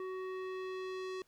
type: tone with low-pass filter sweep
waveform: square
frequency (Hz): 374.1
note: F#4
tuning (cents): +19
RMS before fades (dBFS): -41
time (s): 0-1.22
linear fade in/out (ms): 2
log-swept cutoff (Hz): 1600 to 5300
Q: 0.94
effects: pink hiss -72 dBFS RMS until 1.27 s